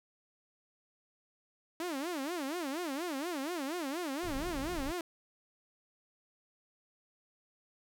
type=tone with vibrato; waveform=sawtooth; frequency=309.5 Hz; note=D#4; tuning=9 cents flat; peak=-31 dBFS; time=1.8-5.01 s; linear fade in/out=2 ms; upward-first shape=sine; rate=4.2 Hz; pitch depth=270 cents each way
type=noise; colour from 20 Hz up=brown; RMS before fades=-42 dBFS; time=4.23-4.92 s; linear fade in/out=0 ms
effects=none